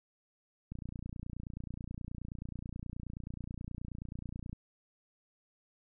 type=click train; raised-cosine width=5 ms; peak=-29 dBFS; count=113; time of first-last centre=0.72-4.53 s; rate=29.4 Hz; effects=none